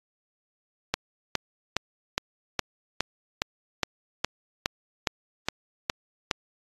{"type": "click train", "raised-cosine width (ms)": 0.2, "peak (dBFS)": -6, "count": 14, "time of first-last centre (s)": [0.94, 6.312], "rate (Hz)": 2.42, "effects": ["AAC 32 kbps"]}